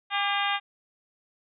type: harmonic tone with a mistuned harmonic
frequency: 403.5 Hz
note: G#4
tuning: 50 cents flat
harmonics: 2 / 3 / 4 / 5 / 6 / 7 / 8 / 9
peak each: -29 / -31 / -32 / -33 / -34 / -34 / -35 / -36 dBFS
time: 0.1-0.6 s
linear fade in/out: 50 ms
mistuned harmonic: 3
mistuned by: -39 cents
effects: none